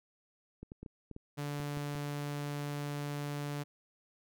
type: clicks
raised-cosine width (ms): 3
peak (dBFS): -32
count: 9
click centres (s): 0.63 / 0.719 / 0.83 / 0.862 / 1.113 / 1.164 / 1.601 / 1.772 / 1.953
type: tone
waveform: sawtooth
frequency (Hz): 145.1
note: D3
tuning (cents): -21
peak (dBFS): -32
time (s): 1.37-3.64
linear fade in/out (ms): 20
effects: none